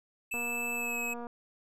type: tone with pitch glide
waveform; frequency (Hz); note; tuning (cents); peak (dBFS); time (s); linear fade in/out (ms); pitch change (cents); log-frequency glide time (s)
square; 2628 to 2561; E7 to D#7; -6 to +49; -33; 0.31-1.14; 10; -45; 0.75-0.98
type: click train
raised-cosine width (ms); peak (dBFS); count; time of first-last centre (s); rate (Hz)
1; -29; 222; 0.34-1.269; 238
effects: none